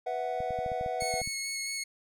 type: chord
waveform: triangle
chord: B suspended fourth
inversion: none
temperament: just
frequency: 493.9 / 658.5 / 740.8 Hz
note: B4 / E5 / F#5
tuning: 0 / -2 / +2 cents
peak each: -34 / -34 / -31 dBFS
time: 0.06-1.22 s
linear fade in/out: 10 ms
type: clicks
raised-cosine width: 5 ms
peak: -30 dBFS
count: 11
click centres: 0.405 / 0.507 / 0.589 / 0.662 / 0.718 / 0.811 / 0.862 / 1.023 / 1.14 / 1.217 / 1.275 s
type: tone with vibrato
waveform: 15% pulse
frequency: 2188 Hz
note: C#7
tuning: 23 cents flat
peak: -26 dBFS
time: 1-1.84 s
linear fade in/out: 10 ms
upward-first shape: square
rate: 4.5 Hz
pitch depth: 9 cents each way
effects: none